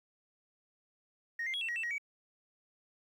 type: tone with pitch steps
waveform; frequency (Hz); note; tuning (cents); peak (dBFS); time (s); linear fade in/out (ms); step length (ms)
sine; 1864 / 2098 / 3326 / 2686 / 1901 / 2664 / 1895 / 2269; A#6 / C7 / G#7 / E7 / A#6 / E7 / A#6 / C#7; -1 / +4 / +2 / +32 / +33 / +18 / +28 / +40; -32; 1.39-1.982; 5; 74
effects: tanh soft clip ceiling -31 dBFS + 11-bit